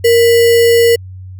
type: tone with sample-and-hold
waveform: sine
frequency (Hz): 466.2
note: A#4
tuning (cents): 0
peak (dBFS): -5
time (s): 0.04-0.96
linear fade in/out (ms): 10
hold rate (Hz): 2450
effects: added 93 Hz sine -27 dBFS peak until 1.39 s